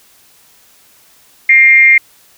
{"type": "tone with frequency modulation", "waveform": "sine", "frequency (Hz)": 2114, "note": "C7", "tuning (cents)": 17, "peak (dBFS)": -3, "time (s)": [1.49, 1.98], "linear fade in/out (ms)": 5, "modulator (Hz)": 260, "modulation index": 0.44, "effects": ["white hiss -47 dBFS RMS until 2.37 s"]}